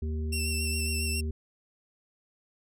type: harmonic tone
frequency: 77.6 Hz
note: D#2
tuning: 4 cents flat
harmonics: 1 / 3 / 5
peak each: -29 / -39 / -42 dBFS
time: 0.02-1.31 s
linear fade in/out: 5 ms
type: tone with vibrato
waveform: 15% pulse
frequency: 2698 Hz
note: E7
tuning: 40 cents sharp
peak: -24 dBFS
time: 0.32-1.21 s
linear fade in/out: 10 ms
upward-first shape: sine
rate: 7.3 Hz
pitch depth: 29 cents each way
effects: none